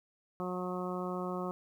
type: harmonic tone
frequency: 181.4 Hz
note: F#3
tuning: 34 cents flat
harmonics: 1 / 2 / 3 / 4 / 5 / 6 / 7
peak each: -38 / -39 / -42 / -44 / -48 / -43 / -45 dBFS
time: 0.4-1.51 s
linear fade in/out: 0 ms
effects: 11-bit